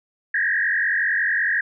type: tone with frequency modulation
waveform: sine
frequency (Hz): 1760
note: A6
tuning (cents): 0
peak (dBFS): -18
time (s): 0.34-1.61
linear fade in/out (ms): 5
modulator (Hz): 45.4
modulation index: 3.4
effects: none